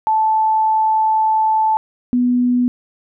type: tone pair in turn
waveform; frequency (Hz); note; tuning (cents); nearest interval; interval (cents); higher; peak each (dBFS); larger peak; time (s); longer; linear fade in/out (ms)
sine; 875 / 246.4; A5 / B3; -10 / -4; octave + minor seventh; 2194; first; -12; neither; 0.07-1.77 / 2.13-2.68; first; 0
effects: none